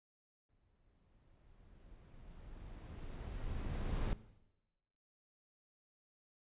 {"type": "noise with exponential growth", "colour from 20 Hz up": "brown", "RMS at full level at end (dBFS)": -35, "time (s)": [0.49, 4.13], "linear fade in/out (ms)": 1, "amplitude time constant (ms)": 790, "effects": ["noise-tail reverb RT60 1.0 s tail -17 dB re dry", "resampled to 8000 Hz"]}